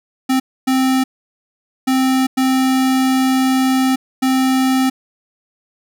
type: tone bursts at uneven times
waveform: square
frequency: 261.6 Hz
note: C4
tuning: in tune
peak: -13 dBFS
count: 5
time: 0.29-0.4 / 0.67-1.04 / 1.87-2.27 / 2.37-3.96 / 4.22-4.9 s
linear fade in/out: 10 ms
effects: none